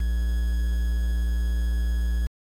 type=tone with quantisation; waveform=triangle; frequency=58 Hz; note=A#1; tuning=8 cents flat; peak=-19 dBFS; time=0-2.27 s; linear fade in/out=5 ms; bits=7; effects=AAC 48 kbps